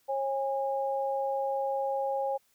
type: tone pair together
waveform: sine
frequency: 543 / 817.8 Hz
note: C#5 / G#5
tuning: -36 / -27 cents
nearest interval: perfect fifth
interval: 709 cents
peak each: -30 / -31 dBFS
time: 0.08-2.38 s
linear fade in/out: 20 ms
effects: white hiss -69 dBFS RMS until 2.54 s